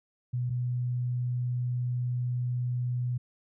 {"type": "tone pair in turn", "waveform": "sine", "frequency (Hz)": [123.47, 123.47], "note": ["B2", "B2"], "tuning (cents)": [0, 0], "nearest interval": "unison", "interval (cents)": 0, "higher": "neither", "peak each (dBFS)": -27, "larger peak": "neither", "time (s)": [[0.33, 0.5], [0.5, 3.18]], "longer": "second", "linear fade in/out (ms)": 10, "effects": []}